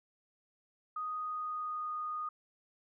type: tone with pitch glide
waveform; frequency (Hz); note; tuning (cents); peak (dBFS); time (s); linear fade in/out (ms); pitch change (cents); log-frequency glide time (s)
sine; 1244.5 to 1233.1; D#6 to D#6; 0 to -16; -35; 0.96-2.29; 5; -16; 1.17-1.93
effects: none